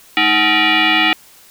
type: tone with frequency modulation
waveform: sine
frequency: 214.9 Hz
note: A3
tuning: 41 cents flat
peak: -10 dBFS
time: 0.17-1.13 s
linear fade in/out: 0 ms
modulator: 530 Hz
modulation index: 5.8
effects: white hiss -45 dBFS RMS until 1.5 s